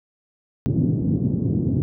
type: band-pass noise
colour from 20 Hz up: pink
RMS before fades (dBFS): -21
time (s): 0.66-1.82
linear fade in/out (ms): 0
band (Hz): 100 to 300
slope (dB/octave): 24
effects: none